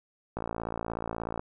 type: click train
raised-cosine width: 1 ms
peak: -19 dBFS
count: 59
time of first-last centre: 0.37-1.395 s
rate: 56.6 Hz
effects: none